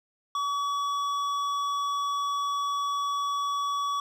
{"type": "tone with hard clipping", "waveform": "triangle", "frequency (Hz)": 1136, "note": "C#6", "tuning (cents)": 42, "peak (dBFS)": -28, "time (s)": [0.35, 4], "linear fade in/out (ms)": 2, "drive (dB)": 13, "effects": []}